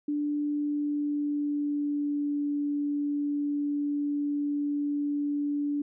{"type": "tone with pitch glide", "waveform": "sine", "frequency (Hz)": [293.7, 289.8], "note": ["D4", "D4"], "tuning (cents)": [0, -23], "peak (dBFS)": -26, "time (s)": [0.08, 5.82], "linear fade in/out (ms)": 5, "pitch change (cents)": -23, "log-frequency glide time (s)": [0.44, 2.44], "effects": []}